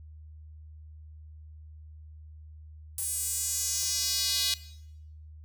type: tone with high-pass filter sweep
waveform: square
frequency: 225.3 Hz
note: A3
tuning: 41 cents sharp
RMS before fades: -30 dBFS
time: 2.98-4.54 s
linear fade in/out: 2 ms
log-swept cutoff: 9700 to 3900 Hz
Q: 2.6
effects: noise-tail reverb RT60 0.8 s tail -17 dB re dry + added 77 Hz sine -45 dBFS peak until 5.44 s